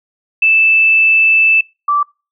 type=tone pair in turn; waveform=sine; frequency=2637 / 1165.2 Hz; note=E7 / D6; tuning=0 / -14 cents; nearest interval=octave + major second; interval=1414 cents; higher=first; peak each=-7 / -10 dBFS; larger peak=first; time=0.42-1.61 / 1.88-2.03 s; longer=first; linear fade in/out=5 ms; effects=noise-tail reverb RT60 0.3 s tail -26 dB re dry